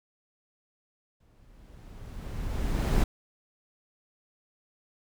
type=noise with exponential growth; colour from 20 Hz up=brown; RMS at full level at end=-21 dBFS; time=1.2-3.04 s; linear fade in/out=5 ms; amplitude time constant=400 ms; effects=none